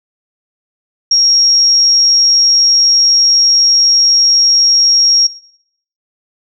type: tone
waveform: sine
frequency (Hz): 5588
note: F8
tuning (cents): 0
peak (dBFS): -6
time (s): 1.11-5.27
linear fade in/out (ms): 5
effects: noise-tail reverb RT60 0.7 s tail -19 dB re dry

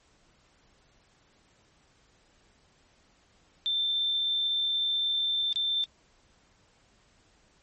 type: tone with dropouts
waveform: sine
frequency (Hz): 3562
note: A7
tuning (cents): +21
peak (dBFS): -25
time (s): 3.66-5.84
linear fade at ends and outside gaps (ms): 0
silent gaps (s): 5.528-5.559
effects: pink hiss -64 dBFS RMS until 7.62 s + MP3 32 kbps

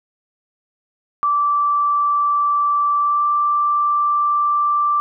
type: tone with pitch glide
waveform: sine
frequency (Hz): 1165 to 1174.5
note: D6 to D6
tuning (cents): -14 to 0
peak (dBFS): -14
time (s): 1.23-5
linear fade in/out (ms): 0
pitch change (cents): +14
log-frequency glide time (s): 2.99-3.25
effects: none

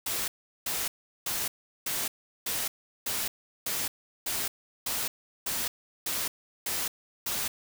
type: noise bursts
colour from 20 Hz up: white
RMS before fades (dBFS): -31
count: 13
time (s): 0.06-7.48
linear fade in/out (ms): 5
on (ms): 220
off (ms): 380
effects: none

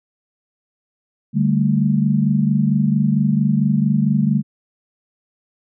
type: chord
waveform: sine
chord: D suspended fourth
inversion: none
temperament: just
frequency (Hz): 146.83 / 195.78 / 220.2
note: D3 / G3 / A3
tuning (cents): 0 / -2 / +2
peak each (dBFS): -18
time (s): 1.33-4.43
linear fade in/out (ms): 50
effects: none

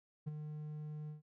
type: tone with ADSR envelope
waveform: triangle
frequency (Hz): 151.6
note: D#3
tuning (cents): -45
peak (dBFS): -33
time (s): 0.26-1.22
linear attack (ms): 18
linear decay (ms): 20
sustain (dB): -7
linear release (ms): 130
effects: none

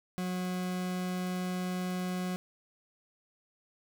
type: tone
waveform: 40% pulse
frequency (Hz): 182.2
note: F#3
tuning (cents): -26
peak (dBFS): -31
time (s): 0.18-2.36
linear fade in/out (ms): 0
effects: none

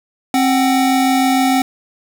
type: tone pair together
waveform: square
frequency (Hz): 265.5 / 750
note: C4 / F#5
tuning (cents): +25 / +23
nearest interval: octave + tritone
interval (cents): 1798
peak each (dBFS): -14 / -17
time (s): 0.34-1.62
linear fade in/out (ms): 2
effects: 8-bit

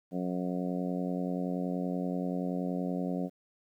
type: harmonic tone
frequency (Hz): 90.5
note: F#2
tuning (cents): -38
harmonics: 2 / 3 / 4 / 5 / 6 / 7 / 8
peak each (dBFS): -33 / -35 / -43 / -42 / -41 / -43 / -45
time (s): 0.11-3.3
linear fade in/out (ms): 50
effects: 11-bit

